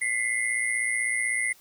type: tone cluster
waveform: sine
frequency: 2006 / 2122 / 9400 Hz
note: B6 / C7 / D9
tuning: +26 / +24 / +1 cents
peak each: -27 / -28 / -32 dBFS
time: 0.01-1.53 s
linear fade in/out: 10 ms
effects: white hiss -56 dBFS RMS until 1.6 s